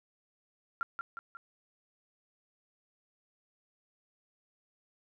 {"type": "tone with echo", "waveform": "sine", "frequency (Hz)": 1376, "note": "F6", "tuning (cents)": -26, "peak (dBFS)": -29, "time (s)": [0.81, 0.83], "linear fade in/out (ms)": 0, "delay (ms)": 180, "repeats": 3, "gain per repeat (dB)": -5, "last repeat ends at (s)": 1.37, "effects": []}